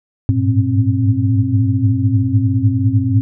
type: tone cluster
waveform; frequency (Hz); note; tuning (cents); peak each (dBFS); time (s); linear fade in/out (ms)
sine; 98.9 / 105.2 / 109 / 118.7 / 266.9; G2 / G#2 / A2 / A#2 / C4; +16 / +23 / -16 / +32 / +35; -18; 0.29-3.21; 0
effects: none